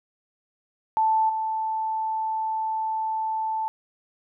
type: tone with level steps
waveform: sine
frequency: 880 Hz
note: A5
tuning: in tune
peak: -18 / -24 dBFS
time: 0.97-3.68 s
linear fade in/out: 0 ms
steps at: 1.29 s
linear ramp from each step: 5 ms
effects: none